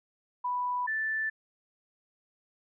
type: tone pair in turn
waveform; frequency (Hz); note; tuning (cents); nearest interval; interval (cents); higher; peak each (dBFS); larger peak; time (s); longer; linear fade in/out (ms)
sine; 987.8 / 1760.1; B5 / A6; 0 / 0; minor seventh; 1000; second; -28; neither; 0.44-0.87 / 0.87-1.3; neither; 10
effects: none